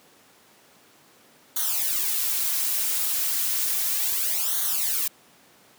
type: noise with flanger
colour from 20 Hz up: blue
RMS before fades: -25 dBFS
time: 1.56-5.08 s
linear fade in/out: 5 ms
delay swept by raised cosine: 0.39 to 5.19 ms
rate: 0.33 Hz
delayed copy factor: -0.9
effects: pink hiss -55 dBFS RMS until 5.78 s + high-pass 200 Hz 12 dB/octave